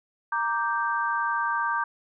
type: chord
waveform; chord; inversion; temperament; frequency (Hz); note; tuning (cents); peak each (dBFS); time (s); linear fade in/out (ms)
sine; G minor; first; equal; 932.3 / 1174.7 / 1568; Bb5 / D6 / G6; 0 / 0 / 0; -28; 0.32-1.84; 5
effects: none